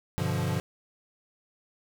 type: chord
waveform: square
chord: G dominant seventh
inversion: none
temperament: equal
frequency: 98 / 123.47 / 146.83 / 174.61 Hz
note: G2 / B2 / D3 / F3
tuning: 0 / 0 / 0 / 0 cents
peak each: -33 dBFS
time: 0.18-0.6 s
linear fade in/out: 0 ms
effects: none